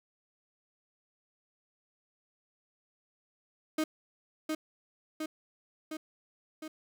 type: tone with echo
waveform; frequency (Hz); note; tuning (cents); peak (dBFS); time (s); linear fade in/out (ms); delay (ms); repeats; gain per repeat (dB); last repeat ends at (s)
35% pulse; 311.9; D#4; +4; -26; 3.78-3.84; 5; 710; 4; -3; 6.68
effects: none